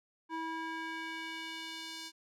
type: tone with band-pass filter sweep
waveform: square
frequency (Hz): 324.7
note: E4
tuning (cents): -26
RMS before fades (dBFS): -41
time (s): 0.29-2.12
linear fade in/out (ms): 50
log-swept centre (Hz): 1000 to 5000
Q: 1.3
effects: none